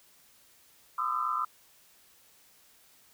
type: tone cluster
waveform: sine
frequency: 1017 / 1209 / 1257 / 1334 Hz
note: C6 / D6 / D#6 / E6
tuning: -50 / +50 / +17 / +20 cents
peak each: -35 / -31 / -37 / -33 dBFS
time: 0.98-1.45 s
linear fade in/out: 5 ms
effects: white hiss -61 dBFS RMS until 3.13 s